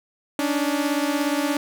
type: beating tone pair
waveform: sawtooth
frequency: 283.6 / 300.6 Hz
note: C#4 / D4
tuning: +40 / +40 cents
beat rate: 17 Hz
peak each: -19 / -21 dBFS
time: 0.39-1.57 s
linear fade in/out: 2 ms
effects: none